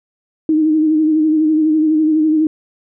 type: tone with vibrato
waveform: sine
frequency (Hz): 311.1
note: D#4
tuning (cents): 0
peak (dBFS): -10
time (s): 0.49-2.47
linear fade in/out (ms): 2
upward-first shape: sine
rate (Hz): 12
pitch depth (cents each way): 41
effects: none